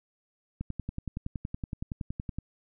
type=click train; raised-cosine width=5 ms; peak=-21 dBFS; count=20; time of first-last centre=0.61-2.386 s; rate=10.7 Hz; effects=none